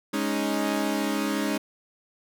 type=chord; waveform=sawtooth; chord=Ab suspended fourth; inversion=none; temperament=equal; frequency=207.7 / 277.2 / 311.1 Hz; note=Ab3 / Db4 / Eb4; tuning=0 / 0 / 0 cents; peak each=-25 dBFS; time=0.13-1.58 s; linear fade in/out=10 ms; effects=none